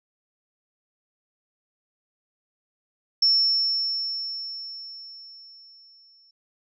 sine tone with exponential decay, 5400 Hz, E8, 41 cents sharp, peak -15 dBFS, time 3.22-6.31 s, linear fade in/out 5 ms, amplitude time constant 670 ms, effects none

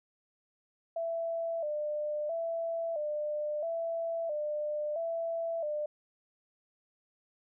sine tone with vibrato, 631 Hz, D#5, 24 cents sharp, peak -31 dBFS, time 0.96-5.86 s, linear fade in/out 5 ms, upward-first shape square, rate 0.75 Hz, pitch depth 91 cents each way, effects none

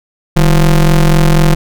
square ring-modulated tone, 88.5 Hz, F2, 23 cents sharp, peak -3 dBFS, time 0.36-1.55 s, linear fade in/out 10 ms, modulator 66.5 Hz, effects none

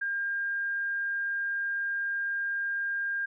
sine tone, 1606 Hz, G6, 41 cents sharp, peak -28 dBFS, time 0.01-3.26 s, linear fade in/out 10 ms, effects none

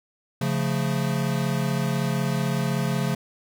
square chord, Db augmented, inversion none, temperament equal, 138.59 / 174.61 / 220 Hz, Db3 / F3 / A3, 0 / 0 / 0 cents, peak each -26 / -28 / -30 dBFS, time 0.41-3.15 s, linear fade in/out 5 ms, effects none

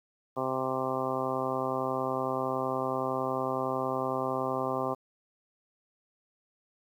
harmonic tone, 130.81 Hz, C3, in tune, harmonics 1 / 2 / 3 / 4 / 5 / 6 / 7 / 8 / 9, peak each -41 / -37 / -36 / -35 / -36 / -37 / -41 / -36 / -38 dBFS, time 0.36-4.95 s, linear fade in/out 20 ms, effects 10-bit

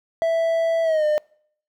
triangle tone with pitch glide, 659.3 to 604.6 Hz, E5 to D#5, 0 to -50 cents, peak -15 dBFS, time 0.22-1.18 s, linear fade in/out 0 ms, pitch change -150 cents, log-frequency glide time 0.83-1.05 s, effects noise-tail reverb RT60 0.6 s tail -25 dB re dry

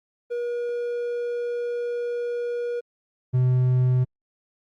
triangle tone pair in turn, 479.5 / 126.78 Hz, A#4 / B2, +49 / +46 cents, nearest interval octave + major seventh, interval 2303 cents, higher first, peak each -23 / -15 dBFS, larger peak second, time 0.3-2.81 / 3.33-4.05 s, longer first, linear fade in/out 20 ms, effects Opus 32 kbps

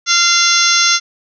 harmonic tone with a mistuned harmonic, 691 Hz, F5, 19 cents flat, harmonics 2 / 3 / 4 / 5 / 6 / 7 / 8 / 9, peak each -16 / -18 / -22 / -18 / -19 / -21 / -16 / -16 dBFS, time 0.06-1 s, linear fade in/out 50 ms, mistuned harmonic 9, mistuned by +17 cents, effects none

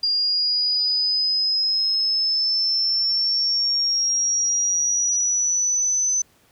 sine exponential sweep, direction up, 4800 to 6100 Hz, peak -18 dBFS, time 0.03-6.22 s, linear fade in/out 5 ms, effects pink hiss -58 dBFS RMS until 6.51 s + high-pass 60 Hz 12 dB/octave

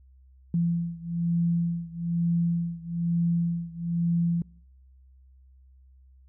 sine beating tone pair, 169.5 / 170.6 Hz, E3 / F3, +49 / -40 cents, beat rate 1.1 Hz, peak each -26 / -28 dBFS, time 0.54-4.42 s, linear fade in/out 2 ms, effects noise-tail reverb RT60 0.7 s tail -25 dB re dry + added 65 Hz sine -52 dBFS peak until 6.28 s

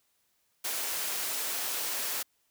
white high-pass noise, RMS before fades -33 dBFS, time 0.64-2.23 s, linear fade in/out 10 ms, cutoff 340 Hz, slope 12 dB/octave, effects white hiss -73 dBFS RMS until 2.5 s

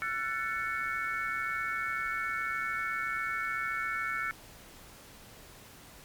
sine chord, F# minor seventh, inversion third, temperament equal with one note detuned, 1346.2 / 1480 / 1760 / 2217 Hz, E6 / F#6 / A6 / C#7, +36 / 0 / 0 / 0 cents, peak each -35 / -37 / -37 / -36 dBFS, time 0.02-4.31 s, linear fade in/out 0 ms, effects pink hiss -52 dBFS RMS until 6.04 s + MP3 96 kbps

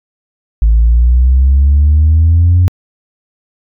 sine exponential sweep, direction up, 53.7 to 91.1 Hz, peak -3 dBFS, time 0.62-2.68 s, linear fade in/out 0 ms, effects tanh soft clip ceiling -2 dBFS

